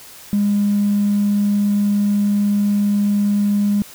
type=tone; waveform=triangle; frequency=204.3 Hz; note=G#3; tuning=28 cents flat; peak=-10 dBFS; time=0.33-3.82 s; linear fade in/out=0 ms; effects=tanh soft clip ceiling -11 dBFS + white hiss -40 dBFS RMS until 3.94 s